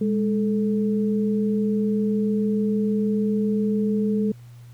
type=tone pair together; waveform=sine; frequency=206.8 / 436.9 Hz; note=G#3 / A4; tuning=-7 / -12 cents; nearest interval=octave + minor second; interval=1295 cents; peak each=-20 / -26 dBFS; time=0.01-4.32 s; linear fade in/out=5 ms; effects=added 120 Hz sine -41 dBFS peak until 4.73 s + pink hiss -58 dBFS RMS until 4.73 s